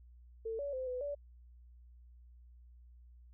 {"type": "tone with pitch steps", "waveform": "sine", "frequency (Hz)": [448.8, 568, 517, 502, 575], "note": ["A4", "C#5", "C5", "B4", "D5"], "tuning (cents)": [34, 42, -21, 28, -37], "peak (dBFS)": -36, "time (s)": [0.45, 1.15], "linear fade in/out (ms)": 10, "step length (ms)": 140, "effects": ["added 60 Hz sine -55 dBFS peak until 3.33 s"]}